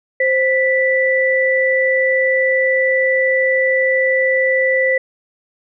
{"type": "tone pair together", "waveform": "sine", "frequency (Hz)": [523.3, 1971.9], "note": ["C5", "B6"], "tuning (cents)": [0, -3], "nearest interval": "octave + major seventh", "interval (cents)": 2297, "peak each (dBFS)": -15, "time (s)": [0.2, 4.98], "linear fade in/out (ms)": 5, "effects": []}